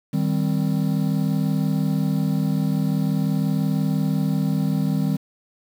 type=chord; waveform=triangle; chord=C minor; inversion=first; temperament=equal; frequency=155.56 / 196 / 261.6 Hz; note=Eb3 / G3 / C4; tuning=0 / 0 / 0 cents; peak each=-20 / -21 / -24 dBFS; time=0.13-5.17 s; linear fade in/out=10 ms; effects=7-bit